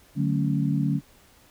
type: chord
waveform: sine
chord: D major seventh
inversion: none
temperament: equal with one note detuned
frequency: 146.83 / 186.39 / 220 / 277.2 Hz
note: D3 / F#3 / A3 / C#4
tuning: 0 / +13 / 0 / 0 cents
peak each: -24 / -28 / -29 / -28 dBFS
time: 0.15-1.01 s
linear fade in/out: 50 ms
effects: pink hiss -56 dBFS RMS until 1.5 s